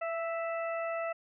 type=harmonic tone with a mistuned harmonic; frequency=659.3 Hz; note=E5; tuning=in tune; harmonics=1 / 2 / 3 / 4; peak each=-33 / -39 / -43 / -45 dBFS; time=0.01-1.13 s; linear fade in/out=10 ms; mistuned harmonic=1; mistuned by=+17 cents; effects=none